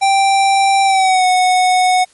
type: tone with pitch glide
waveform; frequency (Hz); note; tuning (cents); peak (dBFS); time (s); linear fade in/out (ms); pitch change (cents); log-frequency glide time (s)
square; 784 to 735.7; G5 to F#5; 0 to -10; -10; 0.01-2.05; 20; -110; 0.84-1.25
effects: white hiss -50 dBFS RMS until 2.13 s + MP3 48 kbps